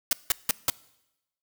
white noise bursts, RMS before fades -22 dBFS, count 4, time 0.11-0.7 s, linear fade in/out 2 ms, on 20 ms, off 170 ms, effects noise-tail reverb RT60 0.9 s tail -22 dB re dry

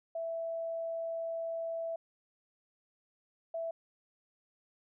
sine tone bursts at uneven times, 661 Hz, E5, 5 cents sharp, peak -34 dBFS, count 2, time 0.15-1.96 / 3.54-3.71 s, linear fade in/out 5 ms, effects none

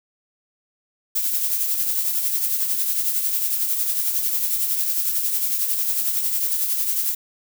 violet noise with tremolo, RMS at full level -20 dBFS, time 1.15-7.15 s, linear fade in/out 10 ms, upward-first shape triangle, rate 11 Hz, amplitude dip 50%, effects none

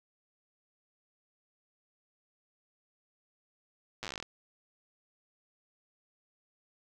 slowing click train, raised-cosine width 0.2 ms, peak -21 dBFS, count 14, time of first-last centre 4.03-4.226 s, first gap 8 ms, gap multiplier 1.1, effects none

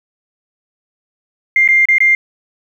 sine tone with dropouts, 2100 Hz, C7, 6 cents sharp, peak -7 dBFS, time 1.56-2.15 s, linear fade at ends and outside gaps 2 ms, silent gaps 1.677-1.687 / 1.855-1.886 / 1.983-2.004 s, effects 7-bit

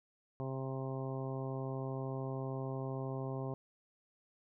harmonic tone with a mistuned harmonic, 133 Hz, C3, 29 cents sharp, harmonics 1 / 2 / 3 / 4 / 5 / 6 / 7 / 8, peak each -39 / -45 / -44 / -47 / -48 / -52 / -53 / -52 dBFS, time 0.4-3.54 s, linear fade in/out 0 ms, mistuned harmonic 8, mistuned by -17 cents, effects none

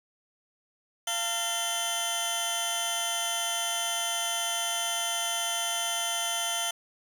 20% pulse tone cluster, 691 / 902 / 3082 / 3435 Hz, F5 / A5 / G7 / A7, -19 / +43 / -30 / -42 cents, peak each -29 / -33 / -25 / -31 dBFS, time 1.07-6.71 s, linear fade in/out 5 ms, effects none

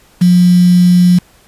sine tone with quantisation, 178.4 Hz, F3, 37 cents sharp, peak -4 dBFS, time 0.21-1.19 s, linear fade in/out 10 ms, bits 4, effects pink hiss -47 dBFS RMS until 1.47 s + resampled to 32000 Hz

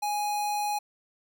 square tone with notch filter, 830.6 Hz, G#5, in tune, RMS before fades -29 dBFS, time 0.02-0.79 s, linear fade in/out 10 ms, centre 1900 Hz, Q 1.4, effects none

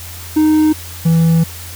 triangle tone pair in turn, 309.2 / 164.5 Hz, D#4 / E3, -11 / -3 cents, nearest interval major seventh, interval 1092 cents, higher first, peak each -6 dBFS, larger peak neither, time 0.36-0.73 / 1.05-1.44 s, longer second, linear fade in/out 10 ms, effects added 86 Hz sine -31 dBFS peak until 1.75 s + white hiss -32 dBFS RMS until 1.75 s

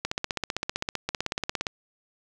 two click trains, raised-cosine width 0.2 ms, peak -10 / -10 dBFS, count 15 / 11, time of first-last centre 0.05-0.953 / 1.09-1.668 s, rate 15.5 / 17.3 Hz, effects none

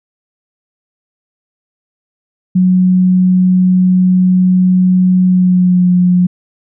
sine tone with pitch glide, 183.6 to 179.51 Hz, F#3 to F3, -13 to +48 cents, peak -6 dBFS, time 2.55-6.27 s, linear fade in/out 10 ms, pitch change -39 cents, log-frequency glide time 5.25-5.9 s, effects none

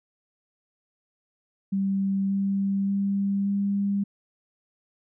sine tone with pitch steps, 195.1 / 196.68 / 198.28 / 199.89 Hz, G3 / G3 / G3 / G3, -8 / +6 / +20 / +34 cents, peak -22 dBFS, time 1.72-4.04 s, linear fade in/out 10 ms, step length 580 ms, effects none

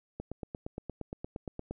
click train, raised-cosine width 2 ms, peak -24 dBFS, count 14, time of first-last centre 0.2-1.71 s, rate 8.61 Hz, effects none

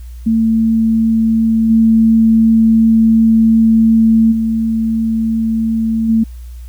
sine tone with level steps, 224.3 Hz, A3, 34 cents sharp, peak -9 / -6 / -12 / -8 dBFS, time 0.26-6.24 s, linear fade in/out 10 ms, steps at 1.69 / 4.31 / 6.08 s, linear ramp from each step 20 ms, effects added 60 Hz sine -27 dBFS peak until 6.68 s + white hiss -50 dBFS RMS until 6.68 s

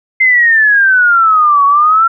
sine exponential two-way sweep, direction down then up, 2093 to 1114 to 1366 Hz, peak -5 dBFS, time 0.2-2.08 s, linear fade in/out 10 ms, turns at 1.65 s, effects none

